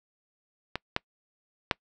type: clicks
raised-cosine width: 0.3 ms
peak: -14 / -9 / -6 dBFS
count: 3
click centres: 0.756 / 0.964 / 1.712 s
effects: noise-tail reverb RT60 0.1 s tail -26 dB re dry